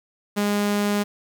sawtooth tone, 205.3 Hz, G#3, 20 cents flat, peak -16 dBFS, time 0.36-1.04 s, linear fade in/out 20 ms, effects 8-bit

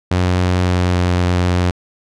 sawtooth tone with pitch glide, 90.5 to 89.25 Hz, F#2 to F2, -38 to +38 cents, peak -9 dBFS, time 0.11-1.71 s, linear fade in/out 5 ms, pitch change -24 cents, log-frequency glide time 0.59-1.02 s, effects low-pass 6000 Hz 12 dB/octave

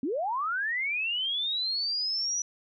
sine linear sweep, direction up, 238.4 to 5920 Hz, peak -27 dBFS, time 0.03-2.42 s, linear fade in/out 2 ms, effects none

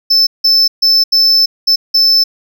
triangle tone bursts at uneven times, 5274 Hz, E8, in tune, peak -5 dBFS, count 6, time 0.1-0.27 / 0.44-0.68 / 0.82-1.04 / 1.12-1.46 / 1.67-1.76 / 1.94-2.24 s, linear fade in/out 10 ms, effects none

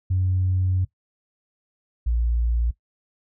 sine tone pair in turn, 92.5 / 58.27 Hz, F#2 / A#1, 0 / 0 cents, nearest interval minor sixth, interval 800 cents, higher first, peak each -18 dBFS, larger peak neither, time 0.1-0.85 / 2.06-2.71 s, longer first, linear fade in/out 10 ms, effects noise-tail reverb RT60 0.1 s tail -17 dB re dry + tanh soft clip ceiling -14 dBFS

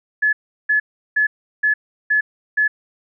sine tone bursts, 1712 Hz, A6, 48 cents flat, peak -13 dBFS, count 6, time 0.22-2.68 s, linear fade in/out 10 ms, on 110 ms, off 360 ms, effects none

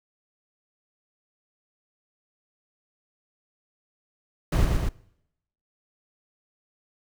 brown noise with echo, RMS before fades -20 dBFS, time 4.52-4.65 s, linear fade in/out 5 ms, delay 120 ms, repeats 2, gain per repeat -3 dB, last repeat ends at 4.89 s, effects noise-tail reverb RT60 0.8 s tail -22 dB re dry

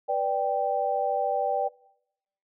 sine chord, G major, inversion first, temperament equal, 493.9 / 587.3 / 784 Hz, B4 / D5 / G5, 0 / 0 / 0 cents, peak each -30 / -28 / -26 dBFS, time 0.08-1.69 s, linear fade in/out 20 ms, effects noise-tail reverb RT60 0.8 s tail -22 dB re dry

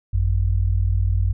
sine tone pair together, 52.34 / 92.3 Hz, G#1 / F#2, +14 / -4 cents, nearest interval minor seventh, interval 982 cents, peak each -19 dBFS, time 0.13-1.33 s, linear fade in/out 10 ms, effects none

